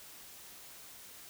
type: silence
effects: white hiss -52 dBFS RMS until 1.29 s